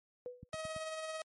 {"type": "tone with exponential decay", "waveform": "sine", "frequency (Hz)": 494.5, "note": "B4", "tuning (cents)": 2, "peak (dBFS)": -37, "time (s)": [0.26, 0.49], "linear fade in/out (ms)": 0, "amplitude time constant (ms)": 50}
{"type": "click train", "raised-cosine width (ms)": 5, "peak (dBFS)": -35, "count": 4, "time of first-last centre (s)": [0.43, 0.763], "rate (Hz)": 9.01}
{"type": "tone with tremolo", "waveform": "sawtooth", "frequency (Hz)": 634, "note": "D#5", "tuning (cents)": 32, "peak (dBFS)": -34, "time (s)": [0.53, 1.22], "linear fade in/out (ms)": 2, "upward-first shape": "sine", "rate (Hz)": 18, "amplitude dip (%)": 35}
{"effects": ["high-pass 80 Hz 12 dB/octave", "MP3 48 kbps"]}